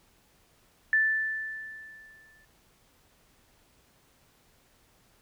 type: tone with exponential decay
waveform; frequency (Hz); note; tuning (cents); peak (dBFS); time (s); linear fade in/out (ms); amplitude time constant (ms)
sine; 1760; A6; 0; -19; 0.93-2.45; 1; 330
effects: pink hiss -64 dBFS RMS until 5.21 s